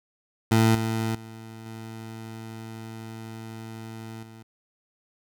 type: tone with level steps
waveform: 20% pulse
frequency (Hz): 112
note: A2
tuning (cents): +31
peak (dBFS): -12 / -20 / -35 / -32 / -39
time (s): 0.51-4.43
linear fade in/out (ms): 10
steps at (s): 0.75 / 1.15 / 1.66 / 4.23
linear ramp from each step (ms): 2
effects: none